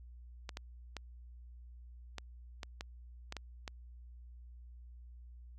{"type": "clicks", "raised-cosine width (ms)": 0.2, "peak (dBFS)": -24, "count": 9, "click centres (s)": [0.492, 0.571, 0.967, 2.183, 2.632, 2.809, 3.324, 3.367, 3.678], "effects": ["added 60 Hz sine -50 dBFS peak until 5.58 s"]}